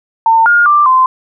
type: tone with pitch steps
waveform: sine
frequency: 903 / 1420 / 1181 / 1034 Hz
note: A5 / F6 / D6 / C6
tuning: +45 / +28 / +9 / -21 cents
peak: -5 dBFS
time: 0.26-1.06 s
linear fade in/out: 2 ms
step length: 200 ms
effects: none